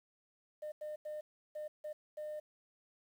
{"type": "tone bursts at uneven times", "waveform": "sine", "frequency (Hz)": 606, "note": "D#5", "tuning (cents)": -46, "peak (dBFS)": -38, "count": 6, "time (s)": [[0.62, 0.72], [0.81, 0.96], [1.05, 1.21], [1.55, 1.68], [1.84, 1.93], [2.17, 2.4]], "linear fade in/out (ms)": 10, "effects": ["tanh soft clip ceiling -38 dBFS", "11-bit"]}